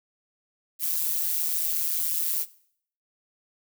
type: noise with amplitude modulation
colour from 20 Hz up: violet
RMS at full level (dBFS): -23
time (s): 0.79-2.46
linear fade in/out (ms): 50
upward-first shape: sine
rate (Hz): 163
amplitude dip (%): 85
effects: noise-tail reverb RT60 0.6 s tail -19 dB re dry